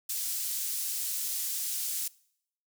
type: high-pass noise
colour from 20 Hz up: pink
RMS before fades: -33 dBFS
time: 0.09-2.08 s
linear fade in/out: 5 ms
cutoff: 7100 Hz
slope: 12 dB/octave
effects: noise-tail reverb RT60 0.7 s tail -23 dB re dry